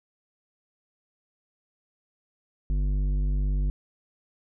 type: tone with tanh clipping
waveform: sine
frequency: 49 Hz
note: G1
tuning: in tune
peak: -24 dBFS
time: 2.7-3.7 s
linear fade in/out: 0 ms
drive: 11 dB
effects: none